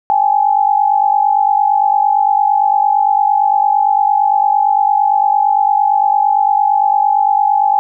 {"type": "tone pair together", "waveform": "sine", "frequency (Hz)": [801.2, 850], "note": ["G5", "G#5"], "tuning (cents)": [38, 40], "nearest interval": "minor second", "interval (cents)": 102, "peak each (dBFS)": -12, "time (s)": [0.1, 7.79], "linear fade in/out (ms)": 0, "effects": []}